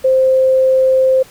sine tone, 523.3 Hz, C5, in tune, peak -8 dBFS, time 0.04-1.23 s, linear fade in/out 10 ms, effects pink hiss -42 dBFS RMS until 1.3 s

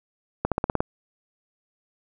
accelerating click train, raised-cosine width 1 ms, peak -8 dBFS, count 7, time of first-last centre 0.45-0.805 s, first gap 67 ms, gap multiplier 0.95, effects none

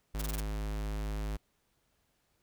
square tone, 52.2 Hz, G#1, 10 cents sharp, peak -34 dBFS, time 0.14-1.37 s, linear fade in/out 10 ms
white noise bursts, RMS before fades -40 dBFS, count 5, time 0.19-0.404 s, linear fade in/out 5 ms, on 26 ms, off 21 ms
effects pink hiss -75 dBFS RMS until 2.42 s

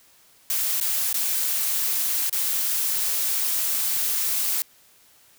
blue noise with dropouts, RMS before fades -24 dBFS, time 0.5-4.62 s, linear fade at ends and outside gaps 1 ms, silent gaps 0.801-0.811 / 1.129-1.142 / 2.296-2.327 s, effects white hiss -56 dBFS RMS until 5.38 s

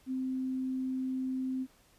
sine tone, 260 Hz, C4, 11 cents flat, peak -31 dBFS, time 0.06-1.67 s, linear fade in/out 50 ms, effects pink hiss -64 dBFS RMS until 1.98 s + resampled to 32000 Hz

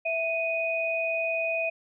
sine tone pair together, 659.3 / 2489 Hz, E5 / D#7, 0 / 0 cents, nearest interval octave + major seventh, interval 2300 cents, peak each -28 dBFS, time 0.05-1.7 s, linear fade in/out 10 ms, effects none

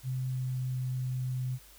sine tone with pitch glide, 129.3 to 127.96 Hz, C3 to C3, -20 to -38 cents, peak -30 dBFS, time 0.03-1.59 s, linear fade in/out 50 ms, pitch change -18 cents, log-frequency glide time 0.16-0.76 s, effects added 50 Hz sine -58 dBFS peak until 1.78 s + white hiss -56 dBFS RMS until 1.78 s

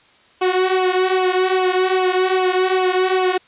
sawtooth tone with flanger, 371.3 Hz, F#4, 6 cents sharp, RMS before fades -17 dBFS, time 0.41-3.38 s, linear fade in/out 10 ms, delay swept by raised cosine 0.52 to 3.92 ms, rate 2.5 Hz, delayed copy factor -0.75, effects white hiss -52 dBFS RMS until 3.47 s + resampled to 8000 Hz

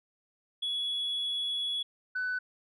sine tone pair in turn, 3377 / 1500.3 Hz, G#7 / F#6, +28 / +24 cents, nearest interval octave + major second, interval 1404 cents, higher first, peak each -28 dBFS, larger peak neither, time 0.62-1.83 / 2.15-2.39 s, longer first, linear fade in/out 10 ms, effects tanh soft clip ceiling -27 dBFS

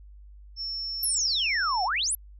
sine tone, 5400 Hz, E8, 41 cents sharp, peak -30 dBFS, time 0.56-1.89 s, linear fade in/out 50 ms
sine exponential two-way sweep, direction down then up, 11910 to 707 to 11910 Hz, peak -24 dBFS, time 1.03-2.15 s, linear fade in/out 2 ms, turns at 1.84 s
effects added 50 Hz sine -45 dBFS peak until 2.39 s

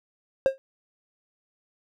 triangle tone with exponential decay, 535 Hz, C5, 38 cents sharp, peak -11 dBFS, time 0.46-0.58 s, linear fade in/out 0 ms, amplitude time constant 24 ms, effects none

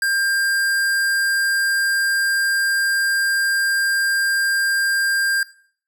square tone, 1597 Hz, G6, 32 cents sharp, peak -18 dBFS, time 0.02-5.43 s, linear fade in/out 2 ms, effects noise-tail reverb RT60 0.5 s tail -18 dB re dry

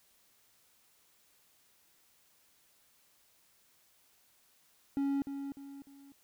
triangle tone with echo, 277.9 Hz, C#4, 4 cents sharp, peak -27 dBFS, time 4.97-5.22 s, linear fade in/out 0 ms, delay 300 ms, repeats 3, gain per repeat -8 dB, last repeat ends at 6.12 s, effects white hiss -68 dBFS RMS until 6.23 s

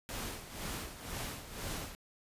pink noise with tremolo, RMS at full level -39 dBFS, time 0.09-1.95 s, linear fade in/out 0 ms, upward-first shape sine, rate 2 Hz, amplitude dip 70%, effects resampled to 32000 Hz

